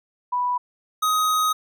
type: tone pair in turn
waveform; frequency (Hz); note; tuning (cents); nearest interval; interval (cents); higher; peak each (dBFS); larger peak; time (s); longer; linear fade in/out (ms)
sine / square; 986 / 1256.6; B5 / D#6; -3 / +17; major third; 420; second; -20 / -19; second; 0.32-0.58 / 1.02-1.53; second; 10
effects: none